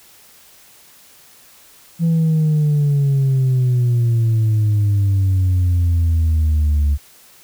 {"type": "exponential sweep", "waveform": "sine", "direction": "down", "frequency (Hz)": [168, 71.2], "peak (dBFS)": -10, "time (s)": [1.99, 6.98], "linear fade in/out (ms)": 50, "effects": ["tanh soft clip ceiling -11 dBFS", "white hiss -47 dBFS RMS until 7.43 s"]}